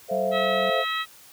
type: chord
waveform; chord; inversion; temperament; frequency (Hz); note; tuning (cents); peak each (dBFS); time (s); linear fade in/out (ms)
sine; F major seventh; first; just; 436.5 / 523.8 / 654.8 / 698.5; A4 / C5 / E5 / F5; -14 / +2 / -12 / 0; -32 / -26 / -26 / -29; 0.08-0.85; 50
type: tone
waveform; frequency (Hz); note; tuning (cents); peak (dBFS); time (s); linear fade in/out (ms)
triangle; 190.8; G3; -47; -31; 0.11-0.7; 5
type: harmonic tone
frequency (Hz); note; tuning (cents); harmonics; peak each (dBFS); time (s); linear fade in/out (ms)
645; E5; -38; 2 / 3 / 4 / 5 / 6; -28 / -30 / -35 / -34 / -33; 0.31-1.06; 50
effects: white hiss -50 dBFS RMS until 1.32 s + high-pass 60 Hz 12 dB/octave